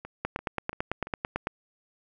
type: two click trains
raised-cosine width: 0.5 ms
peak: -24 / -13 dBFS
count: 4 / 12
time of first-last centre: 0.05-1.07 / 0.25-1.471 s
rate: 2.94 / 9.01 Hz
effects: none